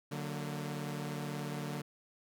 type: chord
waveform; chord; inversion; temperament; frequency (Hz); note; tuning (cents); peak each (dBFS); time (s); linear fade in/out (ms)
sawtooth; D augmented; none; equal with one note detuned; 146.83 / 185 / 228.9; D3 / F#3 / A#3; 0 / 0 / -31; -35 / -40 / -40; 0.11-1.82; 10
effects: none